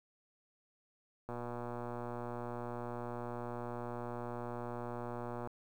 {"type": "click train", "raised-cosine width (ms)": 1, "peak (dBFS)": -28, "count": 503, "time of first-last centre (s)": [1.29, 5.473], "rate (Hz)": 120, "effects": ["10-bit"]}